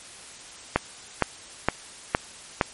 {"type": "click train", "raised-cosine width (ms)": 0.5, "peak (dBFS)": -3, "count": 5, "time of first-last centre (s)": [0.76, 2.612], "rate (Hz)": 2.16, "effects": ["white hiss -44 dBFS RMS until 2.73 s", "MP3 48 kbps"]}